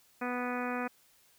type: harmonic tone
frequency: 246.9 Hz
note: B3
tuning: in tune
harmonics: 1 / 2 / 3 / 4 / 5 / 6 / 7 / 8 / 9 / 10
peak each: -36 / -39 / -40 / -43 / -41 / -42 / -45 / -47 / -50 / -45 dBFS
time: 0.21-0.88 s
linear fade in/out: 10 ms
effects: white hiss -65 dBFS RMS until 1.38 s